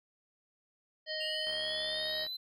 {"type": "harmonic tone", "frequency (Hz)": 622, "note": "D#5", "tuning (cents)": -1, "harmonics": [1, 3, 5, 7, 8], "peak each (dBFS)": [-40, -41, -42, -40, -44], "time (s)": [1.06, 2.28], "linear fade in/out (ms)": 50}
{"type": "linear sweep", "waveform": "triangle", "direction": "up", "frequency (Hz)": [2794, 4075], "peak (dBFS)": -36, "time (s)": [1.2, 2.37], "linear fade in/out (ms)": 10}
{"type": "click train", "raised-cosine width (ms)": 0.5, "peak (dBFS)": -35, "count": 58, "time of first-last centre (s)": [1.47, 2.265], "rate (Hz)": 71.7}
{"effects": []}